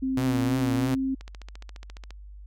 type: tone with pitch glide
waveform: sine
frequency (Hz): 263.2 to 266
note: C4 to C4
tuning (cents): +10 to +29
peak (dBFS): -24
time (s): 0.02-1.15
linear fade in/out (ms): 10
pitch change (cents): +19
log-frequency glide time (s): 0.37-0.62
type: tone with vibrato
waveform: sawtooth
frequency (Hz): 123.2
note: B2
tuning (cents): -4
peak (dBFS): -22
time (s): 0.17-0.95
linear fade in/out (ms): 5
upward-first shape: triangle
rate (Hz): 3.1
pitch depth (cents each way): 100
type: click train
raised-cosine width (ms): 0.2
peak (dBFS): -26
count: 14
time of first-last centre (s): 1.21-2.107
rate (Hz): 14.5
effects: added 50 Hz sine -41 dBFS peak until 2.46 s